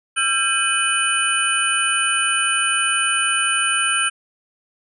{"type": "tone cluster", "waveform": "sine", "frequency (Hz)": [1353, 1594, 2501, 2983, 9250], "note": ["E6", "G6", "D#7", "F#7", "D9"], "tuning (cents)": [45, 28, 8, 13, -27], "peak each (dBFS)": -23, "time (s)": [0.16, 4.1], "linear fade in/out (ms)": 20, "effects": []}